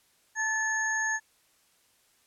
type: tone cluster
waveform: sine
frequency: 885 / 1742 / 6530 Hz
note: A5 / A6 / G#8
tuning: +10 / -18 / -30 cents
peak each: -35 / -27 / -35 dBFS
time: 0.35-1.2 s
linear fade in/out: 50 ms
effects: white hiss -66 dBFS RMS until 2.26 s + low-pass 12000 Hz 12 dB/octave